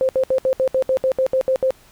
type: tone bursts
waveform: sine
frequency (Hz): 523.3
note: C5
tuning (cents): 0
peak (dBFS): -14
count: 12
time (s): 0.01-1.706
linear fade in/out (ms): 0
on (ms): 79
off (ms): 68
effects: pink hiss -51 dBFS RMS until 1.91 s